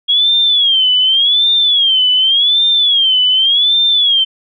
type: tone with vibrato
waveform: sine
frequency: 3284 Hz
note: G#7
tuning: 20 cents flat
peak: -8 dBFS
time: 0.08-4.25 s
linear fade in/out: 20 ms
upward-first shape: sine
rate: 0.87 Hz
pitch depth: 160 cents each way
effects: none